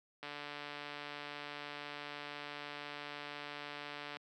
click train, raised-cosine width 0.3 ms, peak -28 dBFS, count 576, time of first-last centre 0.23-4.168 s, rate 146 Hz, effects high-pass 200 Hz 12 dB/octave

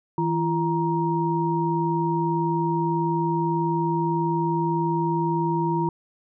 sine tone cluster, 161.6 / 339.9 / 940 Hz, E3 / F4 / A#5, -34 / -47 / +14 cents, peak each -25 dBFS, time 0.18-5.89 s, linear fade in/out 2 ms, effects none

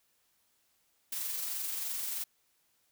blue noise with amplitude modulation, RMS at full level -35 dBFS, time 1.12-2.24 s, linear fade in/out 5 ms, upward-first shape sine, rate 23.1 Hz, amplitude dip 30%, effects white hiss -73 dBFS RMS until 2.91 s

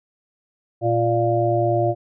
harmonic tone with a mistuned harmonic, 116.1 Hz, A#2, 7 cents flat, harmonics 1 / 3 / 5 / 6, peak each -22 / -22 / -22 / -22 dBFS, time 0.81-1.95 s, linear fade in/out 50 ms, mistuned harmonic 5, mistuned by +19 cents, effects none

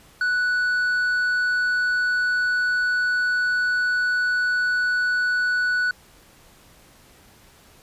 sine tone with tanh clipping, 1480 Hz, F#6, in tune, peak -20 dBFS, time 0.21-5.91 s, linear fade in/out 2 ms, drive 5 dB, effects pink hiss -52 dBFS RMS until 7.82 s + resampled to 32000 Hz

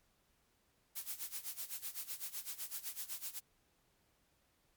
blue noise with tremolo, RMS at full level -41 dBFS, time 0.95-3.4 s, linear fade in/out 20 ms, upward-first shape sine, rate 7.9 Hz, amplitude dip 85%, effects pink hiss -75 dBFS RMS until 4.76 s + MP3 96 kbps

